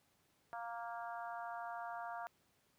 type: harmonic tone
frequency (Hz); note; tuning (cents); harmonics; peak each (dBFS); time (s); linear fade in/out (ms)
233.3; A#3; +2; 3 / 4 / 5 / 6 / 7; -45 / -48 / -51 / -51 / -56; 0.53-2.27; 0
effects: pink hiss -75 dBFS RMS until 2.78 s + high-pass 80 Hz 12 dB/octave